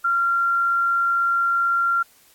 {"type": "tone", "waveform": "sine", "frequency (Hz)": 1379, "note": "F6", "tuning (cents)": -22, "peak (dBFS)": -17, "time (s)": [0.04, 2.03], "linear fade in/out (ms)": 10, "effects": ["white hiss -55 dBFS RMS until 2.34 s", "AAC 64 kbps"]}